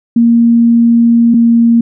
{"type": "tone pair in turn", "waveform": "sine", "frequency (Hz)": [233.5, 232.7], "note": ["A#3", "A#3"], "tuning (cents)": [3, -3], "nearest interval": "unison", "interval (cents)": 6, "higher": "first", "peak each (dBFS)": -4, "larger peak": "neither", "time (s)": [[0.16, 1.34], [1.34, 1.81]], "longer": "first", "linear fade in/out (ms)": 5, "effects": []}